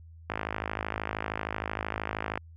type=click train; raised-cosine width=0.5 ms; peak=-15 dBFS; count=111; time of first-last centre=0.3-2.375 s; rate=53 Hz; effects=added 82 Hz sine -47 dBFS peak until 2.56 s